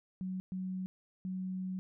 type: tone bursts at uneven times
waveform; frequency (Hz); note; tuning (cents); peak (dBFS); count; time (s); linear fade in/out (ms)
sine; 186.3; F#3; +12; -35; 3; 0.21-0.4 / 0.52-0.86 / 1.25-1.79; 0
effects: none